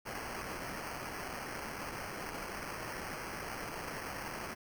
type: noise with sample-and-hold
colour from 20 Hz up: violet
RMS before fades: -42 dBFS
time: 0.05-4.55 s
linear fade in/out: 20 ms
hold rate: 3675 Hz
effects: none